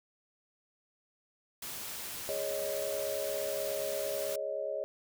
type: noise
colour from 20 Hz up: white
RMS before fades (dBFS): -41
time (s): 1.62-4.36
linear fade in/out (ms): 5
type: chord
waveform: sine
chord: Ab suspended fourth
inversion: none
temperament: just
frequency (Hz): 415.3 / 553.7 / 623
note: Ab4 / Db5 / Eb5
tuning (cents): 0 / -2 / +2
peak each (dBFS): -41 / -36 / -36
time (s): 2.29-4.84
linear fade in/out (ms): 0
effects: none